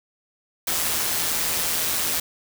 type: noise with amplitude modulation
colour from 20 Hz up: white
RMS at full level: -22 dBFS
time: 0.67-2.2 s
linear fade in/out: 5 ms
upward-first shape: sine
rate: 164 Hz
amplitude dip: 45%
effects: none